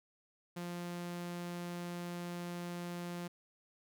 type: tone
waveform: sawtooth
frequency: 174.61 Hz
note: F3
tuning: in tune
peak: -36 dBFS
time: 0.56-3.28 s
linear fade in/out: 10 ms
effects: none